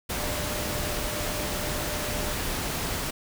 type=tone in noise; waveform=sine; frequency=598 Hz; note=D5; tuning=31 cents sharp; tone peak=-37 dBFS; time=0.18-2.33 s; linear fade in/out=10 ms; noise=pink; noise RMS=-30 dBFS; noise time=0.09-3.11 s; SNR=-10 dB; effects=none